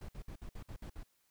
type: noise bursts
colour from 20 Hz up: brown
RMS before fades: -45 dBFS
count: 8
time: 0.01-1.033 s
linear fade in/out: 5 ms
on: 78 ms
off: 57 ms
effects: white hiss -75 dBFS RMS until 1.3 s